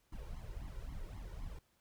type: noise with flanger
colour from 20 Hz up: brown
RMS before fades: -45 dBFS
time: 0.12-1.59 s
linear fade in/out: 5 ms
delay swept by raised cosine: 0.95 to 2.15 ms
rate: 3.8 Hz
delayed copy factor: +1
effects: pink hiss -75 dBFS RMS until 1.8 s